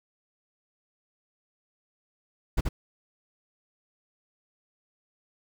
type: noise with echo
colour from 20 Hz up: brown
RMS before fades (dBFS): -23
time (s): 2.57-2.61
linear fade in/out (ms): 10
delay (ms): 80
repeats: 1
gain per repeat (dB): -3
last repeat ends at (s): 2.69
effects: none